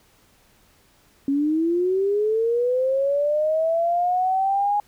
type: linear sweep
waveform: sine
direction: up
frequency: 272.5 to 830.6 Hz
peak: -18 dBFS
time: 1.28-4.8 s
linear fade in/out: 2 ms
effects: pink hiss -58 dBFS RMS until 4.87 s